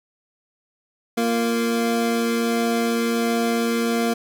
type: tone pair together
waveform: 25% pulse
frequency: 232.2 / 347.6 Hz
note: A#3 / F4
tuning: -7 / -8 cents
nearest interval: perfect fifth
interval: 699 cents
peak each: -16 / -25 dBFS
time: 1.17-4.14 s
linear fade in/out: 10 ms
effects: none